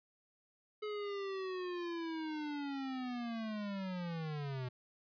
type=linear sweep; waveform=square; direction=down; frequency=426.4 to 123.47 Hz; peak=-39 dBFS; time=0.82-4.69 s; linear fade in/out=10 ms; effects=resampled to 11025 Hz